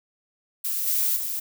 violet noise with level steps, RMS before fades -27 / -23 / -29 dBFS, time 0.64-1.4 s, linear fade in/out 10 ms, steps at 0.87 / 1.16 s, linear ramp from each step 5 ms, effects none

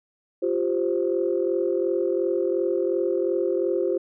sine chord, F suspended second, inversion none, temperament equal, 349.2 / 392 / 523.3 Hz, F4 / G4 / C5, 0 / 0 / 0 cents, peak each -24 / -25 / -26 dBFS, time 0.42-3.98 s, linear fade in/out 10 ms, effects tanh soft clip ceiling -11 dBFS

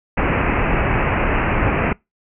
pink low-pass noise, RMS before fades -18 dBFS, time 0.17-1.93 s, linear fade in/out 5 ms, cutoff 2700 Hz, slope 96 dB/octave, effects noise-tail reverb RT60 0.2 s tail -25 dB re dry

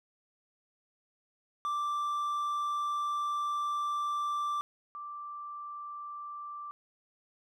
triangle / sine tone pair in turn, 1174.7 / 1174.7 Hz, D6 / D6, 0 / 0 cents, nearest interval unison, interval 0 cents, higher neither, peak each -28 / -39 dBFS, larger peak first, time 1.65-4.61 / 4.95-6.71 s, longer first, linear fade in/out 0 ms, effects none

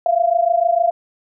sine tone pair together, 672.4 / 699 Hz, E5 / F5, +34 / +1 cents, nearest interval minor second, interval 67 cents, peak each -16 dBFS, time 0.06-0.91 s, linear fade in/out 2 ms, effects none

